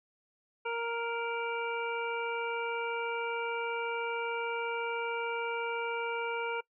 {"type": "harmonic tone", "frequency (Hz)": 466.3, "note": "A#4", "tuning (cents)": 1, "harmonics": [1, 2, 3, 5, 6], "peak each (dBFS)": [-35, -37, -39, -40, -46], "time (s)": [0.65, 6.61], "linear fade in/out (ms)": 10, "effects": ["noise-tail reverb RT60 0.1 s tail -23 dB re dry"]}